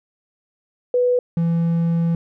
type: tone pair in turn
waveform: sine / triangle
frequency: 493.9 / 167.6 Hz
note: B4 / E3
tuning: 0 / +29 cents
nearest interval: octave + perfect fifth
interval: 1871 cents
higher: first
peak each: -14 dBFS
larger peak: neither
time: 0.94-1.19 / 1.37-2.15 s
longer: second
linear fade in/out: 2 ms
effects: none